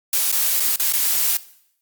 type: noise with dropouts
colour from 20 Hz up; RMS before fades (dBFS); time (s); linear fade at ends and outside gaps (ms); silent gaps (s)
blue; -19; 0.13-1.37; 2; 0.317-0.325 / 0.599-0.603 / 0.76-0.797 / 0.925-0.935
effects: noise-tail reverb RT60 0.7 s tail -18 dB re dry + Opus 48 kbps